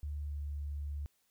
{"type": "tone with pitch glide", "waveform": "sine", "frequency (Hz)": [73.42, 72.49], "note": ["D2", "D2"], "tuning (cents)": [0, -22], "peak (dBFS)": -36, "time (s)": [0.03, 1.06], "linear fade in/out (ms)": 0, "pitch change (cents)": -22, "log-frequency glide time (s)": [0.2, 0.4], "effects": ["white hiss -75 dBFS RMS until 1.3 s"]}